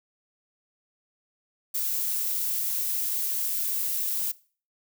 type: noise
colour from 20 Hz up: violet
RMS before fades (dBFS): -28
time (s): 1.74-4.32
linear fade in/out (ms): 10
effects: noise-tail reverb RT60 0.4 s tail -20 dB re dry